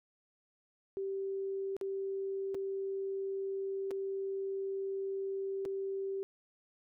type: tone with dropouts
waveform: sine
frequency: 389.3 Hz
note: G4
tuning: 12 cents flat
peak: -34 dBFS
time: 0.97-6.23 s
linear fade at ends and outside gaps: 0 ms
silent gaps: 1.766-1.812 / 2.545-2.55 / 3.908-3.913 / 5.652-5.658 s
effects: none